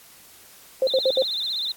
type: tone bursts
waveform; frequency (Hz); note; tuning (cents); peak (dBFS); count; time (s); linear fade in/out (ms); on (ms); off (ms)
sine; 525; C5; +6; -16; 4; 0.82-1.223; 2; 52; 65
type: tone with vibrato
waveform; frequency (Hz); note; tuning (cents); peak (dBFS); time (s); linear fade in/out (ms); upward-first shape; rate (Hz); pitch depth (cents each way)
sine; 3846; B7; -47; -24; 0.87-1.72; 2; sine; 16; 150
effects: white hiss -49 dBFS RMS until 1.76 s + AAC 64 kbps